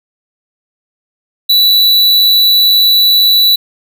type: tone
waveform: square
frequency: 3951 Hz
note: B7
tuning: in tune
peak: -6 dBFS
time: 1.49-3.56 s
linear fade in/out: 10 ms
effects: 8-bit